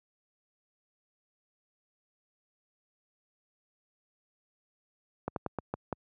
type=slowing click train; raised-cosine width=1 ms; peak=-18 dBFS; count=6; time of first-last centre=5.28-5.927 s; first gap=82 ms; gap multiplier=1.23; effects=high-pass 80 Hz 12 dB/octave